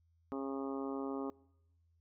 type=harmonic tone; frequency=136.3 Hz; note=C#3; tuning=29 cents flat; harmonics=2 / 3 / 4 / 5 / 6 / 7 / 8 / 9; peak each=-39 / -43 / -47 / -52 / -50 / -54 / -51 / -51 dBFS; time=0.32-1.3 s; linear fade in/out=0 ms; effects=noise-tail reverb RT60 0.9 s tail -24 dB re dry + added 83 Hz sine -69 dBFS peak until 2 s